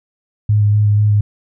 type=tone with vibrato; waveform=sine; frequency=104.5 Hz; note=G#2; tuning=11 cents sharp; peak=-9 dBFS; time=0.49-1.21 s; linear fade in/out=5 ms; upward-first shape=square; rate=4.1 Hz; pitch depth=13 cents each way; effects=none